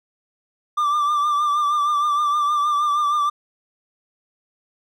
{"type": "tone with vibrato", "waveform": "triangle", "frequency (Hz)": 1181, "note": "D6", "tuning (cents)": 9, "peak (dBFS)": -15, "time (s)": [0.77, 3.3], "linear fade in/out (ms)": 10, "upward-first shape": "triangle", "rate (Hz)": 6.4, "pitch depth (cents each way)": 50, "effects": []}